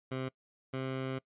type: tone pair in turn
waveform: 15% pulse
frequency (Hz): 130.81 / 131.87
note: C3 / C3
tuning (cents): 0 / +14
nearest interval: unison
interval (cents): 14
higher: second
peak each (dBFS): -28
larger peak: neither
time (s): 0.11-0.29 / 0.73-1.19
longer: second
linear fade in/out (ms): 10
effects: noise-tail reverb RT60 0.1 s tail -23 dB re dry + resampled to 8000 Hz